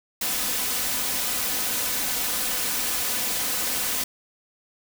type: noise with comb filter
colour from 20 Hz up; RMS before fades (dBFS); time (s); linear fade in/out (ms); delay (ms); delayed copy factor
white; -26; 0.21-4.04; 5; 4; +0.5
effects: none